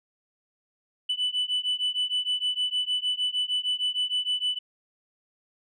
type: beating tone pair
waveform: sine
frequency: 2982 / 2988.5 Hz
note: F#7 / F#7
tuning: +13 / +17 cents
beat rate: 6.5 Hz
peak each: -26 dBFS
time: 1.09-4.59 s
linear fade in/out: 10 ms
effects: tanh soft clip ceiling -21 dBFS